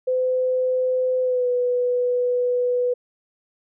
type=tone with pitch glide; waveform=sine; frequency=510 to 493.2 Hz; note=C5 to B4; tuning=-44 to -2 cents; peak=-18 dBFS; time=0.07-2.94 s; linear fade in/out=10 ms; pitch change=-58 cents; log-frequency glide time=1.22-1.48 s; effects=none